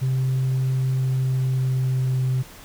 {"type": "tone with pitch glide", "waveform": "sine", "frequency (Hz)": [130.81, 129.16], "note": ["C3", "C3"], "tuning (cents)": [0, -22], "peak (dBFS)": -17, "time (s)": [0.01, 2.43], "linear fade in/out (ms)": 20, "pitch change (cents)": -22, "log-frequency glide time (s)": [1, 2.29], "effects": ["tanh soft clip ceiling -17 dBFS", "pink hiss -44 dBFS RMS until 2.64 s"]}